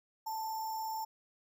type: tone with sample-and-hold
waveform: sine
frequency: 883 Hz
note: A5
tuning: 6 cents sharp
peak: -35 dBFS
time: 0.26-1.05 s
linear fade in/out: 10 ms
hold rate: 6300 Hz
effects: none

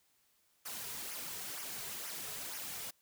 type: noise with flanger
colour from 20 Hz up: white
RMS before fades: -43 dBFS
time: 0.65-2.91 s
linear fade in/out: 10 ms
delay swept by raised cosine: 0.24 to 3.64 ms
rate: 2.1 Hz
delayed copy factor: -0.6
effects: white hiss -73 dBFS RMS until 3.01 s

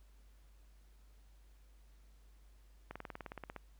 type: slowing click train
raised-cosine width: 0.5 ms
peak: -29 dBFS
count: 13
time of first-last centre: 2.91-3.563 s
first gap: 46 ms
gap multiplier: 1.03
effects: added 50 Hz sine -59 dBFS peak until 3.79 s + pink hiss -73 dBFS RMS until 3.79 s

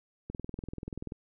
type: click train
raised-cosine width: 3 ms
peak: -25 dBFS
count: 18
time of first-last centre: 0.3-1.121 s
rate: 20.7 Hz
effects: none

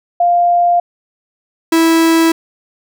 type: tone pair in turn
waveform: sine / 45% pulse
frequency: 699 / 327.8 Hz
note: F5 / E4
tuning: +1 / -10 cents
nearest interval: octave + minor second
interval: 1311 cents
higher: first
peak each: -8 dBFS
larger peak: neither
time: 0.2-0.8 / 1.72-2.32 s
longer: neither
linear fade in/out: 5 ms
effects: none

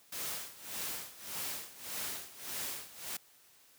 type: noise with tremolo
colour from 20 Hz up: white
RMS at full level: -38 dBFS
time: 0.12-3.17 s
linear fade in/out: 5 ms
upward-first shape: sine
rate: 1.7 Hz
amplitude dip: 85%
effects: white hiss -63 dBFS RMS until 3.78 s + high-pass 80 Hz 12 dB/octave

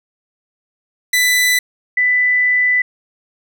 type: tone pair in turn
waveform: sawtooth / sine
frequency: 1991 / 1991 Hz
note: B6 / B6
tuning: +14 / +14 cents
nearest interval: unison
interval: 0 cents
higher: neither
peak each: -8 / -11 dBFS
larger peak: first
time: 1.13-1.59 / 1.97-2.82 s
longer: second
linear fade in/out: 5 ms
effects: none

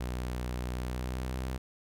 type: tone with pitch glide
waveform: sawtooth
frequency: 61.74 to 64.1 Hz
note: B1 to C2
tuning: 0 to -35 cents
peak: -29 dBFS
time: 0-1.58 s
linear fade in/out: 10 ms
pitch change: +65 cents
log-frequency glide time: 0.75-1.43 s
effects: none

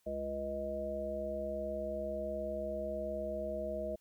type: harmonic tone with a mistuned harmonic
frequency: 69.3 Hz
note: C#2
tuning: in tune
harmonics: 1 / 3 / 5 / 7 / 9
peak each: -46 / -45 / -46 / -44 / -37 dBFS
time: 0.06-3.96 s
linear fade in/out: 10 ms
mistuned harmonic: 1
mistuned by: -43 cents
effects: white hiss -74 dBFS RMS until 4 s

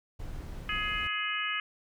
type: noise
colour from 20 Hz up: brown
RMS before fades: -40 dBFS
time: 0.19-1.08 s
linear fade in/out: 10 ms
type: harmonic tone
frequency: 419.9 Hz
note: G#4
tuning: 19 cents sharp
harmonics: 3 / 4 / 5 / 6 / 7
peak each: -36 / -36 / -36 / -36 / -36 dBFS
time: 0.69-1.6 s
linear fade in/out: 2 ms
effects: none

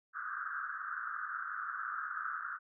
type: band-pass noise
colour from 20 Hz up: pink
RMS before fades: -40 dBFS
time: 0.13-2.59 s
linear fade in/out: 50 ms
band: 1200 to 1600 Hz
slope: 96 dB/octave
effects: none

